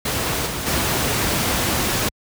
pink noise with level steps, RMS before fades -22 / -26 / -20 dBFS, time 0.05-2.09 s, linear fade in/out 5 ms, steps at 0.46 / 0.66 s, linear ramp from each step 10 ms, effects high-pass 60 Hz 12 dB/octave

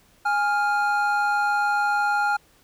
triangle tone pair together, 826.5 / 1400 Hz, G#5 / F6, -9 / +4 cents, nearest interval major sixth, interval 913 cents, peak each -20 / -21 dBFS, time 0.25-2.37 s, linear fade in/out 10 ms, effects pink hiss -58 dBFS RMS until 2.63 s

